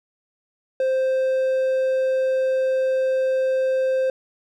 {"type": "tone", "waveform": "triangle", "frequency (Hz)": 523.3, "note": "C5", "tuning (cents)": 0, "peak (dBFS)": -16, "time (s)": [0.8, 4.1], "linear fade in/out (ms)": 2, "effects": []}